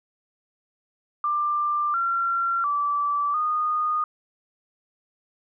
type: tone with pitch steps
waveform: sine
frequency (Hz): 1187 / 1369 / 1160 / 1230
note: D6 / F6 / D6 / D#6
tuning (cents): +18 / -35 / -22 / -20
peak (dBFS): -21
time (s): 1.24-4.04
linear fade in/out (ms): 2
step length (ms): 700
effects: none